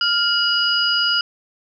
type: tone cluster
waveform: sine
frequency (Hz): 1400 / 2909 / 4920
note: F6 / F#7 / D#8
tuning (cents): +4 / -30 / -20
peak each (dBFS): -20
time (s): 0.01-1.21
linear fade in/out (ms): 2
effects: none